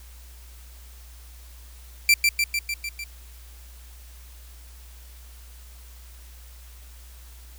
sawtooth tone with echo, 2349 Hz, D7, in tune, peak -10 dBFS, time 2.09-2.14 s, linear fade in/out 2 ms, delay 150 ms, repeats 6, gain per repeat -3 dB, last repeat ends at 3.04 s, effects added 60 Hz sine -43 dBFS peak until 7.58 s + white hiss -52 dBFS RMS until 7.58 s

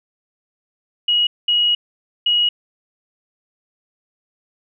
sine tone bursts at uneven times, 2900 Hz, F#7, 35 cents flat, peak -13 dBFS, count 3, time 1.08-1.27 / 1.48-1.75 / 2.26-2.49 s, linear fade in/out 5 ms, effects none

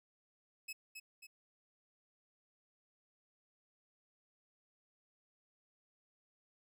sawtooth tone with echo, 2578 Hz, E7, 39 cents flat, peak -39 dBFS, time 0.68-0.73 s, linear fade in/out 10 ms, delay 270 ms, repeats 2, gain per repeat -5 dB, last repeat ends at 1.27 s, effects none

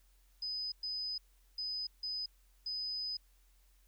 sine tone bursts at uneven times, 5010 Hz, D#8, 11 cents sharp, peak -36 dBFS, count 5, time 0.42-0.72 / 0.83-1.18 / 1.58-1.87 / 2.03-2.26 / 2.66-3.17 s, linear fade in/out 5 ms, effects added 44 Hz sine -64 dBFS peak until 3.87 s + white hiss -73 dBFS RMS until 3.87 s

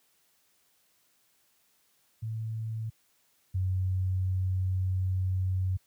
sine tone pair in turn, 111.1 / 93.24 Hz, A2 / F#2, +17 / +14 cents, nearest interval minor third, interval 303 cents, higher first, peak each -31 / -25 dBFS, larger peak second, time 2.22-2.9 / 3.54-5.77 s, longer second, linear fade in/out 10 ms, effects white hiss -69 dBFS RMS until 5.86 s + high-pass 60 Hz 12 dB/octave

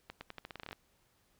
accelerating click train, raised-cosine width 0.3 ms, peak -27 dBFS, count 13, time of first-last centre 0.1-0.729 s, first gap 110 ms, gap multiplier 0.85, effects pink hiss -72 dBFS RMS until 1.39 s

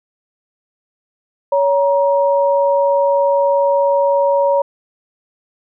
sine tone pair together, 562 / 945.2 Hz, C#5 / A#5, +24 / +24 cents, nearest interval major sixth, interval 900 cents, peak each -12 / -17 dBFS, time 1.52-4.62 s, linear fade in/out 5 ms, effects none

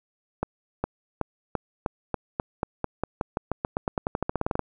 accelerating click train, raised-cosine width 1 ms, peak -11 dBFS, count 27, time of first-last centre 0.43-4.593 s, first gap 410 ms, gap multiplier 0.91, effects none

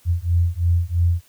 sine beating tone pair, 84.7 / 87.7 Hz, E2 / F2, +48 / +8 cents, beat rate 3 Hz, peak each -19 dBFS, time 0.05-1.22 s, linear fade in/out 50 ms, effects white hiss -55 dBFS RMS until 1.28 s

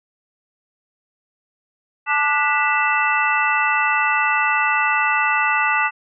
sine tone cluster, 871 / 1185 / 1465 / 1972 / 2655 Hz, A5 / D6 / F#6 / B6 / E7, -18 / +15 / -18 / -3 / +12 cents, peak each -22 dBFS, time 2.06-5.91 s, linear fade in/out 50 ms, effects none

